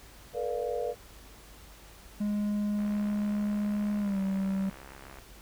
sine chord, B half-diminished seventh, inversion third, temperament equal with one note detuned, 440 / 484 / 587.3 / 698.5 Hz, A4 / B4 / D5 / F5, 0 / -35 / 0 / 0 cents, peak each -36 / -32 / -36 / -38 dBFS, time 0.33-0.95 s, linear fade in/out 50 ms
triangle tone with pitch glide, 207.3 to 193.42 Hz, G#3 to G3, -3 to -23 cents, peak -25 dBFS, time 2.2-4.7 s, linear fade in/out 10 ms, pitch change -120 cents, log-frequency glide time 3.99-4.19 s
click train, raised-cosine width 0.5 ms, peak -32 dBFS, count 163, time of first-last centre 2.79-5.186 s, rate 67.6 Hz
effects added 50 Hz sine -53 dBFS peak until 5.41 s + pink hiss -53 dBFS RMS until 5.41 s

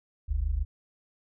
sine tone pair together, 45.55 / 72.3 Hz, F#1 / D2, -26 / -27 cents, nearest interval minor sixth, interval 799 cents, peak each -28 dBFS, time 0.28-0.65 s, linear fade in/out 20 ms, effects none

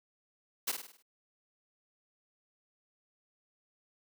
white noise with echo, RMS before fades -32 dBFS, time 0.67-0.72 s, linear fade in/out 10 ms, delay 51 ms, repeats 6, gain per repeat -6 dB, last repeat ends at 1.026 s, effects high-pass 200 Hz 12 dB/octave

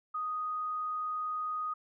sine tone, 1244.5 Hz, D#6, in tune, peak -32 dBFS, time 0.14-1.74 s, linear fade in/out 10 ms, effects none

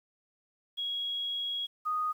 sine tone pair in turn, 3313 / 1241 Hz, G#7 / D#6, -5 / -5 cents, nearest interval octave + perfect fourth, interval 1700 cents, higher first, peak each -31 / -28 dBFS, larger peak second, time 0.77-1.67 / 1.85-2.13 s, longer first, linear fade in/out 20 ms, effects 10-bit

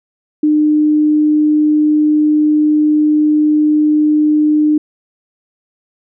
sine tone, 302.7 Hz, D#4, 48 cents flat, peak -8 dBFS, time 0.43-4.78 s, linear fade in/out 5 ms, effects none

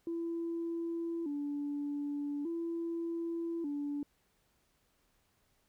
sine tone with vibrato, 311.1 Hz, D#4, in tune, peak -33 dBFS, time 0.07-4.03 s, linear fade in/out 2 ms, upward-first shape square, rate 0.42 Hz, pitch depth 130 cents each way, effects tanh soft clip ceiling -30 dBFS + pink hiss -74 dBFS RMS until 5.68 s

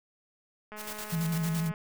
click train, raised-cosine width 0.5 ms, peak -29 dBFS, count 217, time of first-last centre 0.72-1.739 s, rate 212 Hz
white noise with tremolo, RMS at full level -39 dBFS, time 0.76-1.7 s, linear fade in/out 50 ms, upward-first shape square, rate 8.9 Hz, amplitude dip 60%
sine tone with vibrato, 164.81 Hz, E3, in tune, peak -27 dBFS, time 1.12-1.72 s, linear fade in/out 10 ms, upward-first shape sine, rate 12 Hz, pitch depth 54 cents each way
effects none

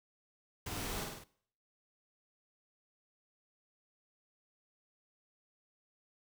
pink noise with echo, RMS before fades -42 dBFS, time 0.66-1.04 s, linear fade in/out 5 ms, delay 50 ms, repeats 4, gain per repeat -3 dB, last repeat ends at 1.24 s, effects noise-tail reverb RT60 0.6 s tail -20 dB re dry

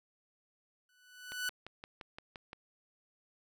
sawtooth tone with exponential growth, 1488 Hz, F#6, 9 cents sharp, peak -28 dBFS, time 0.89-1.49 s, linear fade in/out 2 ms, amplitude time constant 130 ms
click train, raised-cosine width 0.3 ms, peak -29 dBFS, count 8, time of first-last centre 1.32-2.531 s, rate 5.78 Hz
effects none

